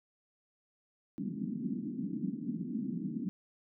pink band-pass noise, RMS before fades -37 dBFS, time 1.18-3.29 s, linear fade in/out 0 ms, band 170 to 290 Hz, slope 48 dB/octave, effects none

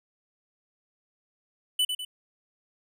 square tone with echo, 2991 Hz, F#7, 18 cents sharp, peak -22 dBFS, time 1.79-1.85 s, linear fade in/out 5 ms, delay 100 ms, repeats 2, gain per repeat -6 dB, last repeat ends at 2.05 s, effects none

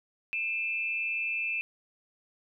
sine tone pair together, 2415 / 2634 Hz, D7 / E7, +48 / -2 cents, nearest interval major second, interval 150 cents, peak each -34 / -30 dBFS, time 0.33-1.61 s, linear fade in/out 0 ms, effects none

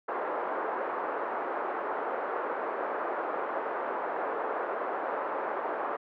pink band-pass noise, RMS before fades -33 dBFS, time 0.08-5.97 s, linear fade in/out 10 ms, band 410 to 1400 Hz, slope 24 dB/octave, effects none

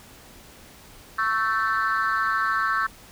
sine tone cluster, 1112 / 1321 / 1544 / 1767 Hz, C#6 / E6 / G6 / A6, +5 / +3 / -27 / +7 cents, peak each -25 / -24 / -25 / -28 dBFS, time 1.18-2.87 s, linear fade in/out 10 ms, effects tanh soft clip ceiling -15 dBFS + pink hiss -48 dBFS RMS until 3.11 s

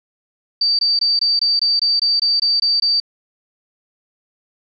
sine tone bursts, 4631 Hz, D8, 25 cents flat, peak -13 dBFS, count 12, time 0.61-3.001 s, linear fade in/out 5 ms, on 180 ms, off 21 ms, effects none

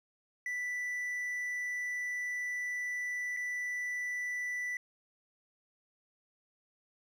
triangle tone with dropouts, 1975.5 Hz, B6, in tune, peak -32 dBFS, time 0.46-4.77 s, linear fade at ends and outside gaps 2 ms, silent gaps 3.366-3.37 s, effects none

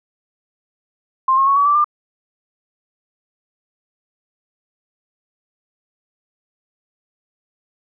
sine tone with pitch steps, 1053 / 1080.1 / 1107.9 / 1136.4 / 1165.7 / 1195.7 Hz, C6 / C#6 / C#6 / C#6 / D6 / D6, +11 / -45 / -1 / +43 / -13 / +31 cents, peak -11 dBFS, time 1.28-1.844 s, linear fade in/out 5 ms, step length 94 ms, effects none

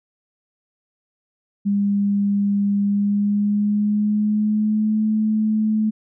sine tone with pitch glide, 201.6 to 216.1 Hz, G3 to A3, +49 to -31 cents, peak -16 dBFS, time 1.65-5.91 s, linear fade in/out 20 ms, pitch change +120 cents, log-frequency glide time 2.81-5.04 s, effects none

